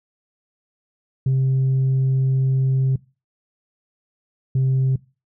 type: tone pair in turn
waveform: sine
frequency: 132.4 / 131.85 Hz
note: C3 / C3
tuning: +21 / +14 cents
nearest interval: unison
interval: 7 cents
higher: first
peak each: -13 dBFS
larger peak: neither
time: 1.26-2.96 / 4.55-4.96 s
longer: first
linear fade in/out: 5 ms
effects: noise-tail reverb RT60 0.3 s tail -22 dB re dry + tanh soft clip ceiling -14 dBFS